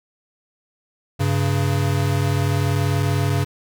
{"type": "tone pair together", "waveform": "square", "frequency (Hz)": [97.7, 138.25], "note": ["G2", "C#3"], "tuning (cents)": [-5, -4], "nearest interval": "tritone", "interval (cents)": 601, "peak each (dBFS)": -21, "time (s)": [1.19, 3.45], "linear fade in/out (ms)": 20, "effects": []}